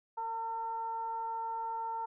sine tone with frequency modulation, 907 Hz, A#5, 48 cents flat, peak -34 dBFS, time 0.17-2.06 s, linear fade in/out 10 ms, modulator 449 Hz, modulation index 0.36, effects none

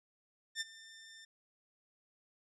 15% pulse tone with ADSR envelope, 1794 Hz, A6, 33 cents sharp, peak -27 dBFS, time 0.55-1.25 s, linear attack 56 ms, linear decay 28 ms, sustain -19 dB, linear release 6 ms, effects low-pass 9000 Hz 12 dB/octave

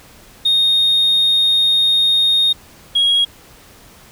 sine tone pair in turn, 3700 / 3296 Hz, A#7 / G#7, -14 / -14 cents, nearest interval major second, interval 200 cents, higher first, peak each -9 dBFS, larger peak neither, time 0.45-2.53 / 2.95-3.25 s, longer first, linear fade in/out 10 ms, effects tanh soft clip ceiling -9 dBFS + pink hiss -44 dBFS RMS until 4.11 s

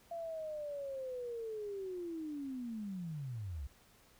sine linear sweep, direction down, 684 to 61.74 Hz, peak -39 dBFS, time 0.11-3.67 s, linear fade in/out 5 ms, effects pink hiss -65 dBFS RMS until 4.19 s

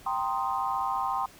sine chord, C minor seventh, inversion second, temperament equal, 784 / 932.3 / 1046.5 / 1244.5 Hz, G5 / Bb5 / C6 / Eb6, 0 / 0 / 0 / 0 cents, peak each -31 / -34 / -30 / -35 dBFS, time 0.06-1.26 s, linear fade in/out 5 ms, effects pink hiss -52 dBFS RMS until 1.39 s

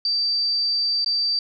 sine tone with dropouts, 4655 Hz, D8, 16 cents flat, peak -19 dBFS, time 0.05-1.39 s, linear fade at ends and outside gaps 2 ms, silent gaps 1.046-1.061 s, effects none

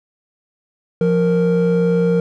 triangle tone pair together, 174.37 / 465.5 Hz, F3 / A#4, -2 / -2 cents, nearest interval octave + perfect fourth, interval 1700 cents, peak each -13 dBFS, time 1.01-2.2 s, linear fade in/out 2 ms, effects tanh soft clip ceiling -4 dBFS

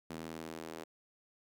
sawtooth tone with high-pass filter sweep, 81 Hz, E2, 30 cents flat, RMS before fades -45 dBFS, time 0.1-0.84 s, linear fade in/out 5 ms, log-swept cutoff 220 to 380 Hz, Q 1.3, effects none

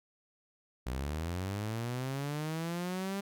sawtooth linear sweep, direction up, 59.6 to 200 Hz, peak -30 dBFS, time 0.86-3.21 s, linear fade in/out 10 ms, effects none

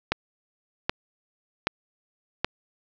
click train, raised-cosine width 0.3 ms, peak -6 dBFS, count 4, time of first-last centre 0.12-2.446 s, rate 1.29 Hz, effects resampled to 16000 Hz + 7-bit

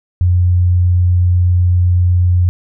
sine tone, 89.2 Hz, F2, 37 cents sharp, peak -8 dBFS, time 0.21-2.49 s, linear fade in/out 0 ms, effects none

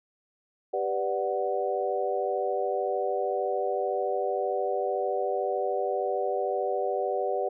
sine chord, G major seventh, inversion none, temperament equal, 392 / 493.9 / 587.3 / 740 Hz, G4 / B4 / D5 / F#5, 0 / 0 / 0 / 0 cents, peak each -31 dBFS, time 0.73-7.49 s, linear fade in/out 10 ms, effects none

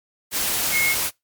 sine tone in noise, 2164 Hz, C#7, 42 cents flat, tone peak -18 dBFS, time 0.71-0.96 s, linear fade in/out 50 ms, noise white, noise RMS -23 dBFS, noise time 0.31-1.11 s, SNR +2 dB, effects noise-tail reverb RT60 0.2 s tail -25 dB re dry + MP3 96 kbps

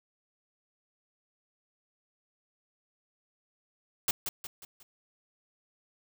white noise with echo, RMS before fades -27 dBFS, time 4.08-4.11 s, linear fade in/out 2 ms, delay 180 ms, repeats 4, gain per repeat -7 dB, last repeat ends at 4.83 s, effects none

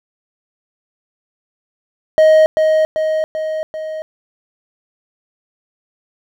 triangle tone with echo, 627 Hz, D#5, 13 cents sharp, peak -4 dBFS, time 2.18-2.46 s, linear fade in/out 0 ms, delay 390 ms, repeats 4, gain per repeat -4 dB, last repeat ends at 4.02 s, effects none

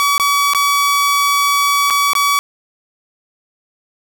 sawtooth tone with dropouts, 1139 Hz, C#6, 47 cents sharp, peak -8 dBFS, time 0-2.39 s, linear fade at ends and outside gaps 0 ms, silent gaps 0.18-0.198 / 0.535-0.548 / 1.901-1.906 / 2.133-2.152 s, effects none

